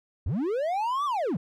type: linear two-way sweep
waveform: triangle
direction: up then down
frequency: 61.3 to 1195 to 131.9 Hz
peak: -23 dBFS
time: 0.26-1.37 s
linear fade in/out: 5 ms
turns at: 1.05 s
effects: none